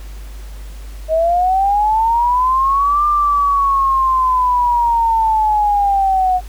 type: linear two-way sweep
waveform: sine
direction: up then down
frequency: 626 to 1194 to 726 Hz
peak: -11 dBFS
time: 1.08-6.41 s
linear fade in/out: 50 ms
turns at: 3.06 s
effects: added 50 Hz sine -28 dBFS peak until 6.48 s + pink hiss -43 dBFS RMS until 6.48 s